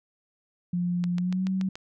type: tone with pitch glide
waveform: sine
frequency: 176.4 to 189.06 Hz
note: F3 to F#3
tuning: +18 to +38 cents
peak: -24 dBFS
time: 0.73-1.69 s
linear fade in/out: 5 ms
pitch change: +120 cents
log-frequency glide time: 1.16-1.46 s
type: click train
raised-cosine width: 0.2 ms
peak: -21 dBFS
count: 6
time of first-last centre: 1.04-1.755 s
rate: 6.99 Hz
effects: none

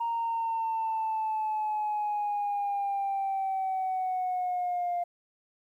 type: linear sweep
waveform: sine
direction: down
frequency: 932.3 to 698.5 Hz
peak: -26 dBFS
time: 0-5.04 s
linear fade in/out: 10 ms
effects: tanh soft clip ceiling -24 dBFS + 11-bit

